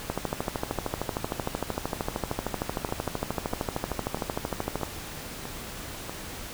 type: two click trains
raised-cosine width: 1 ms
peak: -13 / -20 dBFS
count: 63 / 6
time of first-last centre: 0.1-4.833 / 2.89-6.095 s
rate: 13.1 / 1.56 Hz
effects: pink hiss -39 dBFS RMS until 6.53 s